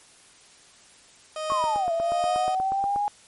30% pulse tone with tremolo, 622.3 Hz, D#5, in tune, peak -24 dBFS, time 1.36-2.55 s, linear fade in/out 2 ms, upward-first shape sine, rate 1.3 Hz, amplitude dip 80%
sine linear two-way sweep, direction down then up, 1110 to 660 to 830 Hz, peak -22 dBFS, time 1.5-3.08 s, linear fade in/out 0 ms, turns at 1.92 s
click train, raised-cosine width 1 ms, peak -21 dBFS, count 13, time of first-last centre 1.52-2.961 s, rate 8.33 Hz
effects white hiss -53 dBFS RMS until 3.27 s + MP3 48 kbps

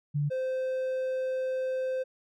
sine / triangle tone pair in turn, 145.8 / 518.7 Hz, D3 / C5, -12 / -15 cents, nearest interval octave + minor seventh, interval 2197 cents, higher second, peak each -25 / -26 dBFS, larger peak first, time 0.14-0.3 / 0.3-2.04 s, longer second, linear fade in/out 20 ms, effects none

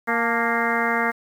harmonic tone with a mistuned harmonic, 233.1 Hz, A#3, in tune, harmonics 1 / 2 / 3 / 4 / 5 / 6 / 7 / 8 / 9, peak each -28 / -28 / -28 / -28 / -28 / -28 / -28 / -28 / -28 dBFS, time 0.07-1.12 s, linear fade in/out 20 ms, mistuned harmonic 4, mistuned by -64 cents, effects 8-bit

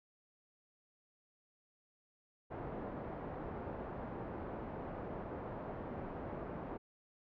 white low-pass noise, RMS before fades -44 dBFS, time 2.5-6.78 s, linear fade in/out 20 ms, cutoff 640 Hz, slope 12 dB/octave, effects low-pass 2000 Hz 12 dB/octave

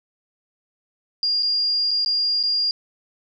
sine tone with dropouts, 4817 Hz, D8, 43 cents sharp, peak -18 dBFS, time 1.23-2.71 s, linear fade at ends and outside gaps 1 ms, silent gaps 1.425-1.43 / 1.909-1.913 / 2.048-2.06 / 2.429-2.436 s, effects none

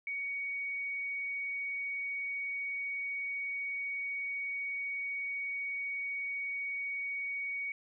sine tone, 2242 Hz, C#7, 19 cents sharp, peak -34 dBFS, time 0.07-7.72 s, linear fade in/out 2 ms, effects none

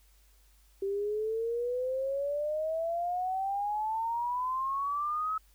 sine exponential sweep, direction up, 388.7 to 1294 Hz, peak -29 dBFS, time 0.82-5.38 s, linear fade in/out 5 ms, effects added 50 Hz sine -60 dBFS peak until 5.54 s + white hiss -67 dBFS RMS until 5.54 s

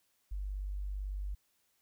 sine tone, 49 Hz, G1, in tune, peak -35 dBFS, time 0.31-1.35 s, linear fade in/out 10 ms, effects white hiss -75 dBFS RMS until 1.81 s

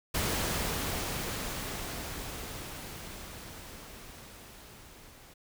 pink noise with level ramp, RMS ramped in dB -30 to -54 dBFS, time 0.14-5.34 s, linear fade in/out 10 ms, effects none

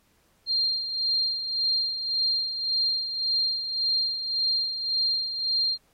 sine tone with tremolo, 4192 Hz, C8, 2 cents sharp, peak -21 dBFS, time 0.46-5.78 s, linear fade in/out 50 ms, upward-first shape sine, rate 1.8 Hz, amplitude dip 60%, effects pink hiss -66 dBFS RMS until 5.93 s + AAC 48 kbps

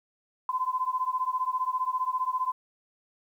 sine beating tone pair, 1014 / 1029 Hz, B5 / C6, +45 / -29 cents, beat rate 15 Hz, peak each -29 dBFS, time 0.49-2.52 s, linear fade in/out 2 ms, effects 10-bit

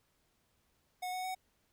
square tone with pitch steps, 731 / 739.1 / 747.2 Hz, F#5 / F#5 / F#5, -21 / -2 / +17 cents, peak -37 dBFS, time 1.02-1.35 s, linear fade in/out 10 ms, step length 110 ms, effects pink hiss -75 dBFS RMS until 1.72 s

